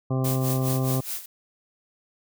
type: harmonic tone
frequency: 130.81 Hz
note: C3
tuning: in tune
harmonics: 1 / 2 / 3 / 4 / 5 / 6 / 8 / 9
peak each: -23 / -29 / -33 / -35 / -37 / -39 / -41 / -42 dBFS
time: 0.1-1.01 s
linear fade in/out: 10 ms
type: noise with tremolo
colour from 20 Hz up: blue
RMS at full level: -30 dBFS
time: 0.24-1.26 s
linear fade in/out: 5 ms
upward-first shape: sine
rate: 4.8 Hz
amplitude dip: 80%
effects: none